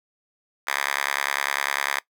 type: tone with high-pass filter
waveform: 5% pulse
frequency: 70 Hz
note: C#2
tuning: 18 cents sharp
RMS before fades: -26 dBFS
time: 0.67-1.99 s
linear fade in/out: 5 ms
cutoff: 1400 Hz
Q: 4
effects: noise-tail reverb RT60 0.1 s tail -20 dB re dry